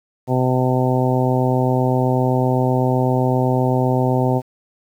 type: harmonic tone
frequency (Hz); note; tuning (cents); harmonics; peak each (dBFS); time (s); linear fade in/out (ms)
127.8; C3; -40; 1 / 2 / 3 / 4 / 5 / 6 / 7; -18 / -21 / -23 / -24 / -25 / -26 / -26; 0.27-4.42; 50
effects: 8-bit